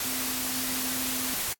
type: tone in noise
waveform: sine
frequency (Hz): 256.9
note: C4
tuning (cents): -32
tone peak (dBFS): -37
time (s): 0.05-1.34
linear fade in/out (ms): 2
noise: white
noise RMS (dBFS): -30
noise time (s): 0-1.53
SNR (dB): -10
effects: noise-tail reverb RT60 0.1 s tail -23 dB re dry + AAC 64 kbps